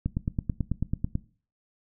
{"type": "click train", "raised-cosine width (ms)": 5, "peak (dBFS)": -14, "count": 11, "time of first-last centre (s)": [0.06, 1.154], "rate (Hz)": 9.14, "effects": ["noise-tail reverb RT60 0.4 s tail -19 dB re dry"]}